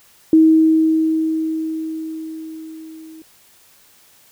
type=tone with level ramp; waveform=sine; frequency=318.6 Hz; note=D#4; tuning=41 cents sharp; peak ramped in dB=-6 to -36 dBFS; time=0.33-3.22 s; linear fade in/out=2 ms; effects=white hiss -51 dBFS RMS until 4.31 s